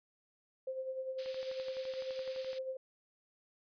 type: tone with tremolo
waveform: sine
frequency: 523.3 Hz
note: C5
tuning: in tune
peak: -35 dBFS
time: 0.67-2.77 s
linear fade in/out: 5 ms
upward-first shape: sine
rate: 10 Hz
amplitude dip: 55%
type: high-pass noise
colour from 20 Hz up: white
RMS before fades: -45 dBFS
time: 1.18-2.59 s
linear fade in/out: 10 ms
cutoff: 2300 Hz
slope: 12 dB/octave
type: click train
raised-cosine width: 0.3 ms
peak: -34 dBFS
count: 16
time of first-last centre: 1.26-2.531 s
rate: 11.8 Hz
effects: resampled to 11025 Hz